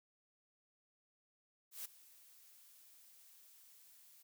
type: noise with ADSR envelope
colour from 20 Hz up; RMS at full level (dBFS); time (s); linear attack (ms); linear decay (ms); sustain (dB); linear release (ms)
blue; -44; 1.71-4.23; 140; 10; -19; 12
effects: none